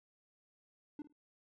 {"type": "tone with echo", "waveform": "triangle", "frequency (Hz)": 296, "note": "D4", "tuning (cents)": 14, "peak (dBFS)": -39, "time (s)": [0.99, 1.02], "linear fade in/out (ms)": 2, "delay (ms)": 53, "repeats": 2, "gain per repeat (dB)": -14, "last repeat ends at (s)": 1.126, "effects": []}